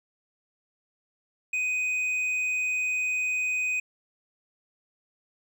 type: tone with hard clipping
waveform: triangle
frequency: 2500 Hz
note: D#7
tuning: 8 cents sharp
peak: -26 dBFS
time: 1.53-3.8 s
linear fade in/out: 5 ms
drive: 7 dB
effects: none